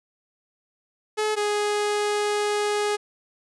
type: tone pair in turn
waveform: sawtooth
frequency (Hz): 427.9 / 415.7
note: A4 / G#4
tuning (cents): -48 / +2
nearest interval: minor second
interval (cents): 50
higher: first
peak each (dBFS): -18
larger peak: neither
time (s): 1.17-1.36 / 1.36-2.97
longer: second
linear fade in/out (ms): 20
effects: resampled to 24000 Hz